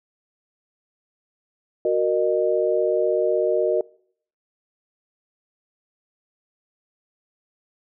sine chord, D# minor, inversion first, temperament equal with one note detuned, 370 / 466.2 / 613.7 Hz, F#4 / A#4 / D#5, 0 / 0 / -24 cents, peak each -22 dBFS, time 1.85-3.81 s, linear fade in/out 2 ms, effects noise-tail reverb RT60 0.6 s tail -24 dB re dry

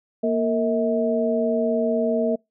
sine tone cluster, 233.9 / 458.2 / 643 Hz, A#3 / A#4 / E5, +6 / -30 / -43 cents, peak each -23 dBFS, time 0.23-2.36 s, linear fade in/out 10 ms, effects noise-tail reverb RT60 0.2 s tail -26 dB re dry

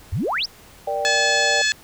sine exponential sweep, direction up, 71.5 to 5920 Hz, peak -20 dBFS, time 0.12-0.46 s, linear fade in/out 10 ms
sine chord, G minor, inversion first, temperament equal, 466.2 / 587.3 / 784 Hz, Bb4 / D5 / G5, 0 / 0 / 0 cents, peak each -29 / -24 / -25 dBFS, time 0.87-1.62 s, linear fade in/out 5 ms
harmonic tone, 860 Hz, A5, 40 cents flat, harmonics 2 / 3 / 4 / 5 / 6 / 7 / 8 / 9, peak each -20 / -26 / -26 / -25 / -31 / -32 / -30 / -32 dBFS, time 1.05-1.72 s, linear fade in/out 0 ms
effects pink hiss -47 dBFS RMS until 1.83 s

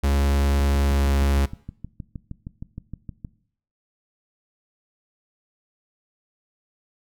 45% pulse tone with pitch glide, 70 to 69.4 Hz, C#2 to C#2, +18 to +3 cents, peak -18 dBFS, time 0.03-1.46 s, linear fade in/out 10 ms, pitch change -15 cents, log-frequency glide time 0.82-1.15 s
click train, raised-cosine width 5 ms, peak -21 dBFS, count 18, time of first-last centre 0.6-3.248 s, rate 6.42 Hz
effects noise-tail reverb RT60 0.6 s tail -19 dB re dry

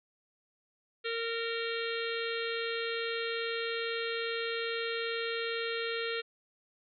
harmonic tone, 460.6 Hz, A#4, 21 cents flat, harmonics 1 / 3 / 4 / 5 / 6 / 7 / 8 / 9, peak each -35 / -40 / -41 / -42 / -43 / -43 / -44 / -45 dBFS, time 1.04-6.22 s, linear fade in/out 20 ms, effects none

